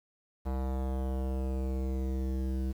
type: tone with low-pass filter sweep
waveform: square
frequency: 65.41 Hz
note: C2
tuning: in tune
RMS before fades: -32 dBFS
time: 0.45-2.73 s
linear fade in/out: 20 ms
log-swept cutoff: 890 to 320 Hz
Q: 1.5
effects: 9-bit